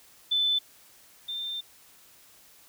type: tone pair in turn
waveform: sine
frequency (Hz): 3515 / 3591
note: A7 / A7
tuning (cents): -2 / +35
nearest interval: unison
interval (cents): 37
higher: second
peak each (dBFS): -22 / -31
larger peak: first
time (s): 0.31-0.59 / 1.28-1.61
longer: second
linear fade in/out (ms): 10
effects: white hiss -56 dBFS RMS until 2.68 s